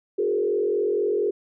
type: tone with frequency modulation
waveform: sine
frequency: 415.3 Hz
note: G#4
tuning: in tune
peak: -20 dBFS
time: 0.18-1.31 s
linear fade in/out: 10 ms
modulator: 44.2 Hz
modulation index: 1.2
effects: none